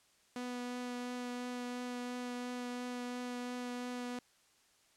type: tone with vibrato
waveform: sawtooth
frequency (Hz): 246.3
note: B3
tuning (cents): -5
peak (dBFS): -35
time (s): 0.36-4.19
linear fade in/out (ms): 2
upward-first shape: triangle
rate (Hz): 2.9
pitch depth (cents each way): 11
effects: white hiss -69 dBFS RMS until 4.96 s + low-pass 9000 Hz 12 dB/octave